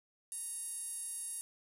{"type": "tone with band-pass filter", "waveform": "5% pulse", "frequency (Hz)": 932.3, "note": "A#5", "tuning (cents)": 0, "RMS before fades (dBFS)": -42, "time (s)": [0.32, 1.41], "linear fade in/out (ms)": 0, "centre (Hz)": 10000, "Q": 7.8, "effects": []}